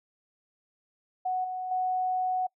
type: tone with level steps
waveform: sine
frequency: 740 Hz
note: F#5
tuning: in tune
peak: -26 / -31 / -25 dBFS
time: 1.25-2.47 s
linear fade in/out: 10 ms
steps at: 1.44 / 1.71 s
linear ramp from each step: 5 ms
effects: noise-tail reverb RT60 0.1 s tail -24 dB re dry